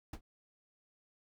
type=noise with exponential decay; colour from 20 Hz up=brown; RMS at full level=-30 dBFS; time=0.13-0.21 s; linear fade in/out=5 ms; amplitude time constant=17 ms; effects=none